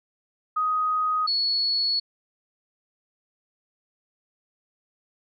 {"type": "tone pair in turn", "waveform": "sine", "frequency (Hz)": [1252, 4388], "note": ["D#6", "C#8"], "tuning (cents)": [10, -18], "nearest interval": "octave + minor seventh", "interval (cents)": 2172, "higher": "second", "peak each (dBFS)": -21, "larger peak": "neither", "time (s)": [[0.56, 1.27], [1.27, 2]], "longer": "second", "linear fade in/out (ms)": 10, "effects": []}